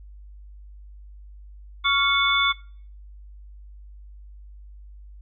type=tone cluster; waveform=sine; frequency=1124 / 1394 / 2199 / 3486 Hz; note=C#6 / F6 / C#7 / A7; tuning=+24 / -4 / -14 / -17 cents; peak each=-23 / -26 / -23 / -22 dBFS; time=1.84-2.53 s; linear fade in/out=20 ms; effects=noise-tail reverb RT60 0.5 s tail -22 dB re dry + added 50 Hz sine -41 dBFS peak until 5.21 s